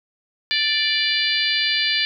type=harmonic tone; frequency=587.3 Hz; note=D5; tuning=in tune; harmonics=3 / 4 / 5 / 6 / 7 / 8; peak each=-25 / -25 / -25 / -25 / -25 / -25 dBFS; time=0.51-2.05 s; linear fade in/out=0 ms; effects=none